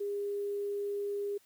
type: tone with quantisation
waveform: sine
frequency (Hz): 405.8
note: G#4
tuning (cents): -40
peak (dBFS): -32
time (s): 0-1.38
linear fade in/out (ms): 10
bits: 10
effects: white hiss -66 dBFS RMS until 1.45 s